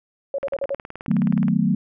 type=tone bursts; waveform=sine; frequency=554.4 Hz; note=C#5; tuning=in tune; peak=-21 dBFS; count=5; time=0.34-0.748 s; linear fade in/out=2 ms; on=44 ms; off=47 ms
type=click train; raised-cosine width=0.5 ms; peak=-19 dBFS; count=21; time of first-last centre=0.43-1.483 s; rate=19 Hz
type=chord; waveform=sine; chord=B dominant seventh; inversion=first; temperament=equal with one note detuned; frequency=154.04 / 185 / 220 / 246.9 Hz; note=D#3 / F#3 / A3 / B3; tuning=-17 / 0 / 0 / 0 cents; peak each=-24 / -20 / -21 / -25 dBFS; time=1.08-1.75 s; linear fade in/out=5 ms
effects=none